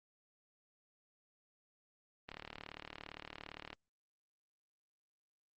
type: click train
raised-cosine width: 0.3 ms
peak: -29 dBFS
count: 55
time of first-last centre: 2.29-3.73 s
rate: 37.5 Hz
effects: Opus 24 kbps